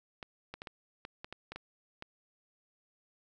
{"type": "clicks", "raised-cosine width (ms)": 0.3, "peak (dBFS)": -26, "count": 10, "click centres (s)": [0.228, 0.54, 0.619, 0.672, 1.051, 1.245, 1.326, 1.52, 1.56, 2.024], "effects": []}